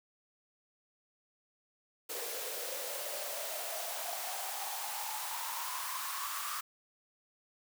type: noise with high-pass filter sweep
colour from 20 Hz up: white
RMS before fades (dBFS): -39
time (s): 2.09-6.61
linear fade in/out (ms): 10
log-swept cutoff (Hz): 450 to 1200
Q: 6.9
effects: none